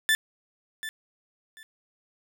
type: tone with echo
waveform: 30% pulse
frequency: 1760 Hz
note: A6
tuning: in tune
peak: -17 dBFS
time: 0.09-0.15 s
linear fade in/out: 0 ms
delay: 740 ms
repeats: 2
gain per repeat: -13 dB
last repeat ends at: 1.63 s
effects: none